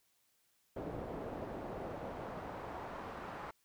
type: noise with band-pass filter sweep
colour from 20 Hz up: brown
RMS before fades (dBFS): -44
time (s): 0.76-3.51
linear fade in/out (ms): 5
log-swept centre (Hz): 490 to 1100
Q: 1.2
effects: white hiss -75 dBFS RMS until 3.64 s